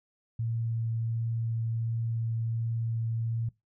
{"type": "tone with vibrato", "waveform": "sine", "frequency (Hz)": 114.4, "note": "A#2", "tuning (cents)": -32, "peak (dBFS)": -28, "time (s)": [0.39, 3.49], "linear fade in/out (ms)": 5, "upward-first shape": "triangle", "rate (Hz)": 1.4, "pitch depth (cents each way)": 9, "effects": ["noise-tail reverb RT60 0.2 s tail -21 dB re dry"]}